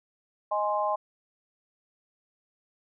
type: chord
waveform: sine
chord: Ab major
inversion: second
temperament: equal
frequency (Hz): 622.3 / 830.6 / 1046.5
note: Eb5 / Ab5 / C6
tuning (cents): 0 / 0 / 0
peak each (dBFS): -29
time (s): 0.51-0.96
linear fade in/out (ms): 10
effects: none